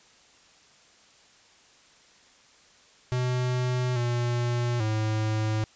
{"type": "tone with pitch steps", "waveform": "square", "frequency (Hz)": [125.6, 120.5, 108.6], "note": ["B2", "B2", "A2"], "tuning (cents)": [30, -42, -22], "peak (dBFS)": -25, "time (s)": [3.12, 5.64], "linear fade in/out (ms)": 0, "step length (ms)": 840, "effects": ["white hiss -57 dBFS RMS until 5.75 s", "resampled to 16000 Hz"]}